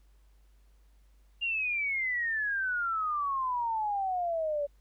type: exponential sweep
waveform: sine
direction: down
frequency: 2817 to 566 Hz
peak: -28 dBFS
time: 1.41-4.67 s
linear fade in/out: 20 ms
effects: added 50 Hz sine -58 dBFS peak until 4.8 s + pink hiss -73 dBFS RMS until 4.8 s